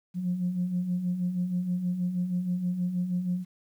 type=beating tone pair; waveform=sine; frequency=174.2 / 180.5 Hz; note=F3 / F#3; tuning=-4 / -43 cents; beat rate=6.3 Hz; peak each=-34 / -26 dBFS; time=0.14-3.45 s; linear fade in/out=50 ms; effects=tanh soft clip ceiling -20 dBFS + 10-bit